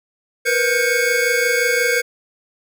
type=tone cluster; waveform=square; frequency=474.4 / 500 / 1583 / 2203 Hz; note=A#4 / B4 / G6 / C#7; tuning=+30 / +21 / +17 / -11 cents; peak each=-22 / -23 / -21 / -21 dBFS; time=0.45-2.02 s; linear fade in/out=20 ms; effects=none